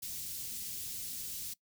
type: band-stop noise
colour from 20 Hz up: white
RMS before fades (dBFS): -41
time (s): 0.02-1.54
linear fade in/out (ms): 10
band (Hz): 210 to 4100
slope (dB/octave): 12
effects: noise-tail reverb RT60 0.1 s tail -21 dB re dry